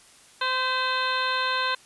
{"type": "harmonic tone with a mistuned harmonic", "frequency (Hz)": 516, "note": "C5", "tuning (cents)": -24, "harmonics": [1, 2, 3, 4, 5, 6, 7, 8], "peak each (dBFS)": [-35, -27, -28, -38, -33, -37, -33, -33], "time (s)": [0.41, 1.75], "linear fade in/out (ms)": 5, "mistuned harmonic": 4, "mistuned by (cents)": -46, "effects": ["white hiss -53 dBFS RMS until 1.85 s", "resampled to 24000 Hz"]}